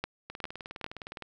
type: two click trains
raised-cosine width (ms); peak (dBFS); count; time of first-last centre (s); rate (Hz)
0.3; -15 / -24; 3 / 19; 0.04-0.843 / 0.3-1.223; 2.49 / 19.5
effects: none